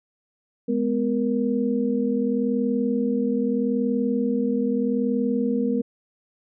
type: tone cluster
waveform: sine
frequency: 209.3 / 250.1 / 470.5 Hz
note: G#3 / B3 / A#4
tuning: +14 / +22 / +16 cents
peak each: -25 / -23 / -26 dBFS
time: 0.68-5.82 s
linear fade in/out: 10 ms
effects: none